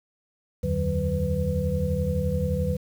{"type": "tone cluster", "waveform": "sine", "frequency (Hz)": [77.6, 89.2, 150.5, 187.1, 499], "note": ["D#2", "F2", "D3", "F#3", "B4"], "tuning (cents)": [-4, 37, 43, 20, 18], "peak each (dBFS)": -29, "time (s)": [0.63, 2.77], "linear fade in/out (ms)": 10, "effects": ["8-bit"]}